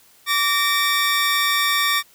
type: tone pair together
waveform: 20% pulse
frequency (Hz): 1157.9 / 1838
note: D6 / A#6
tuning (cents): -25 / -25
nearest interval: minor sixth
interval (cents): 800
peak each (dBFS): -15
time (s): 0.26-2.03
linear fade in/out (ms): 50
effects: white hiss -53 dBFS RMS until 2.14 s